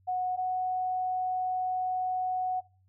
sine tone pair in turn, 734 / 739.1 Hz, F#5 / F#5, -14 / -2 cents, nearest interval unison, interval 12 cents, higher second, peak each -27 dBFS, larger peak neither, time 0.07-0.37 / 0.37-2.61 s, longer second, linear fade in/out 20 ms, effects noise-tail reverb RT60 0.4 s tail -23 dB re dry + added 94 Hz sine -62 dBFS peak until 2.88 s

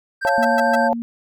triangle tone with vibrato, 1568 Hz, G6, in tune, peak -20 dBFS, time 0.21-0.89 s, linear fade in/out 20 ms, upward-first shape triangle, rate 16 Hz, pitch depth 22 cents each way
sine chord, Db augmented, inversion none, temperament equal, 554.4 / 698.5 / 880 Hz, Db5 / F5 / A5, 0 / 0 / 0 cents, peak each -20 dBFS, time 0.25-0.93 s, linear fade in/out 0 ms
sawtooth tone bursts, 659.3 Hz, E5, in tune, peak -19 dBFS, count 4, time 0.27-0.756 s, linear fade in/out 5 ms, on 24 ms, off 130 ms
sine tone with tremolo, 233.1 Hz, A#3, in tune, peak -21 dBFS, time 0.38-1.02 s, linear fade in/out 0 ms, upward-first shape triangle, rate 2.9 Hz, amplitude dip 25%
effects none

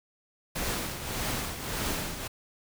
pink noise with tremolo, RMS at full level -30 dBFS, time 0.55-2.28 s, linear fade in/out 10 ms, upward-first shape triangle, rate 1.7 Hz, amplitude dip 65%, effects none

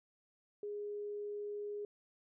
sine tone, 413.2 Hz, G#4, 9 cents flat, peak -39 dBFS, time 0.63-1.85 s, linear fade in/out 2 ms, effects none

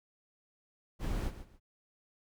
brown noise with echo, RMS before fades -34 dBFS, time 0.99-1.32 s, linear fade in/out 50 ms, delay 140 ms, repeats 2, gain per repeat -12 dB, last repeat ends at 1.6 s, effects none

